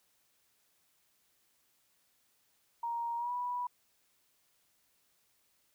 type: tone with pitch glide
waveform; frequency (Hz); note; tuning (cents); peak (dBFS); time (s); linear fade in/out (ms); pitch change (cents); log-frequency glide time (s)
sine; 937 to 980.2; A#5 to B5; +9 to -13; -33; 2.83-3.67; 5; +78; 3.17-3.32
effects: white hiss -73 dBFS RMS until 5.74 s